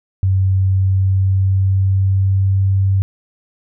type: tone with pitch glide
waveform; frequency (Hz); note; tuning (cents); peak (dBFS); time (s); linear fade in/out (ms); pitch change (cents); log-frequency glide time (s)
sine; 95.2 to 96.75; F#2 to G2; +50 to -22; -11; 0.23-3.02; 0; +28; 0.58-2.63
effects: none